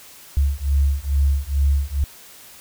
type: beating tone pair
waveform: sine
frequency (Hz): 68.9 / 71.2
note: C#2 / C#2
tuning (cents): -10 / +47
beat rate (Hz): 2.3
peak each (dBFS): -19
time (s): 0.37-2.04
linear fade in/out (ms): 0
effects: white hiss -44 dBFS RMS until 2.6 s